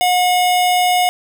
square tone pair together, 723 / 2920 Hz, F#5 / F#7, -40 / -24 cents, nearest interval 2 octaves, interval 2416 cents, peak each -13 / -23 dBFS, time 0.01-1.09 s, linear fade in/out 0 ms, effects none

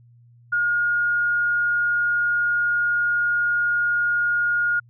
sine tone, 1428 Hz, F6, 38 cents sharp, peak -18 dBFS, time 0.52-4.8 s, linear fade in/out 10 ms, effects added 119 Hz sine -49 dBFS peak until 4.89 s

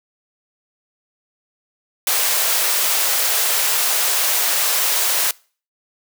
white high-pass noise, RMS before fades -18 dBFS, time 2.07-5.31 s, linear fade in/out 2 ms, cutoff 450 Hz, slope 24 dB/octave, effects noise-tail reverb RT60 0.4 s tail -24 dB re dry

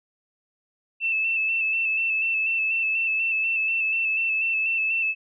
sine tone with vibrato, 2647 Hz, E7, 7 cents sharp, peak -21 dBFS, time 1-5.15 s, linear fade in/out 50 ms, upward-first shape square, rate 4.1 Hz, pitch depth 25 cents each way, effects none

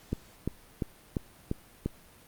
click train, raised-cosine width 3 ms, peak -16 dBFS, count 6, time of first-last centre 0.13-1.86 s, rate 2.89 Hz, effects pink hiss -56 dBFS RMS until 2.27 s + Opus 48 kbps

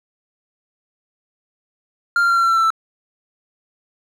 triangle tone with pitch steps, 1396.9 / 1386.4 / 1376.1 / 1365.8 / 1355.6 / 1345.4 / 1335.4 / 1325.4 Hz, F6 / F6 / F6 / F6 / E6 / E6 / E6 / E6, 0 / -13 / -26 / -39 / +48 / +35 / +22 / +9 cents, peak -11 dBFS, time 2.16-2.704 s, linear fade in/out 2 ms, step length 68 ms, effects none

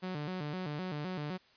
sawtooth tone with vibrato, 165.5 Hz, E3, 7 cents sharp, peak -32 dBFS, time 0.02-1.38 s, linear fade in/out 20 ms, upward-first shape square, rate 3.9 Hz, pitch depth 190 cents each way, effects white hiss -64 dBFS RMS until 1.56 s + resampled to 11025 Hz

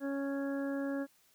harmonic tone, 277.2 Hz, C#4, in tune, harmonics 1 / 2 / 3 / 4 / 5 / 6, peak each -34 / -39 / -52 / -53 / -51 / -47 dBFS, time 0-1.07 s, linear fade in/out 50 ms, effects white hiss -68 dBFS RMS until 1.34 s

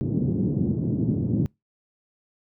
pink band-pass noise, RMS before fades -24 dBFS, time 0.01-1.46 s, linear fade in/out 0 ms, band 110 to 310 Hz, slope 24 dB/octave, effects noise-tail reverb RT60 0.2 s tail -26 dB re dry

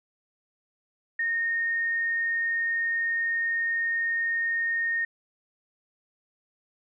sine tone, 1844 Hz, A#6, 19 cents flat, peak -24 dBFS, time 1.19-5.05 s, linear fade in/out 5 ms, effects none

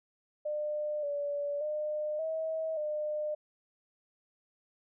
sine tone with pitch steps, 600 / 576 / 605 / 640 / 604 Hz, D5 / D5 / D#5 / D#5 / D5, +37 / -34 / -49 / +49 / +48 cents, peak -31 dBFS, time 0.45-3.35 s, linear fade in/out 10 ms, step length 580 ms, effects none

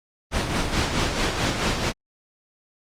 pink noise with tremolo, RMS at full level -21 dBFS, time 0.31-1.93 s, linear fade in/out 50 ms, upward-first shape sine, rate 4.6 Hz, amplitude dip 50%, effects low-pass 6000 Hz 12 dB/octave + Opus 32 kbps

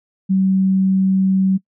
sine tone, 190.6 Hz, G3, 48 cents flat, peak -12 dBFS, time 0.29-1.58 s, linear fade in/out 20 ms, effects noise-tail reverb RT60 0.1 s tail -23 dB re dry

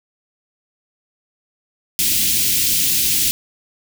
white band-stop noise, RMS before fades -17 dBFS, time 1.99-3.31 s, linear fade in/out 0 ms, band 310 to 2500 Hz, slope 24 dB/octave, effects none

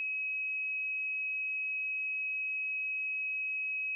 sine tone, 2551 Hz, D#7, 43 cents sharp, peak -32 dBFS, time 0-3.95 s, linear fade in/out 0 ms, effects none

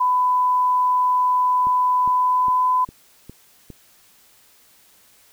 sine tone with pitch glide, 1000 to 1008.1 Hz, B5 to B5, +21 to +35 cents, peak -15 dBFS, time 0-2.85 s, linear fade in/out 10 ms, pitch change +14 cents, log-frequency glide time 2.07-2.72 s
click train, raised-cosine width 3 ms, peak -24 dBFS, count 6, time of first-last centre 1.67-3.703 s, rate 2.46 Hz
effects white hiss -54 dBFS RMS until 5.32 s

